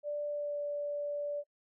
sine tone with pitch glide, 587.3 to 581.6 Hz, D5 to D5, 0 to -17 cents, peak -33 dBFS, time 0.03-1.44 s, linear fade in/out 50 ms, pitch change -17 cents, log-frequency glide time 0.26-0.6 s, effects noise-tail reverb RT60 0.1 s tail -25 dB re dry

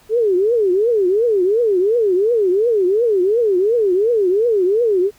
sine tone with vibrato, 415.3 Hz, G#4, in tune, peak -12 dBFS, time 0.09-5.11 s, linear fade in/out 50 ms, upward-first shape triangle, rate 2.8 Hz, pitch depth 300 cents each way, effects pink hiss -51 dBFS RMS until 5.18 s

